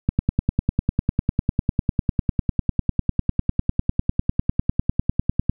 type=click train; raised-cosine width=5 ms; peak=-5 dBFS; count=55; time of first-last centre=0.09-5.495 s; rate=9.99 Hz; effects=none